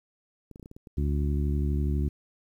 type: clicks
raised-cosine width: 3 ms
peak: -32 dBFS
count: 8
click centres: 0.513 / 0.559 / 0.597 / 0.628 / 0.659 / 0.714 / 0.765 / 0.872 s
type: harmonic tone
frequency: 72.2 Hz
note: D2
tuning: 29 cents flat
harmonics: 1 / 2 / 3 / 4 / 5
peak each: -25 / -31 / -35 / -37 / -39 dBFS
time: 0.97-2.09 s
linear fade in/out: 10 ms
effects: 10-bit